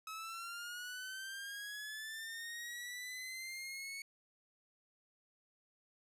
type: linear sweep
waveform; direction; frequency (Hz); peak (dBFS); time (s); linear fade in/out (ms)
sawtooth; up; 1281 to 2221; -40; 0.07-4.02; 2
effects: resampled to 32000 Hz